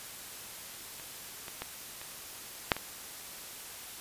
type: clicks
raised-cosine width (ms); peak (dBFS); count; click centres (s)
0.3; -30 / -25 / -19 / -28 / -6 / -21; 6; 0.998 / 1.482 / 1.62 / 2.015 / 2.718 / 2.766
effects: white hiss -45 dBFS RMS until 4 s + resampled to 32000 Hz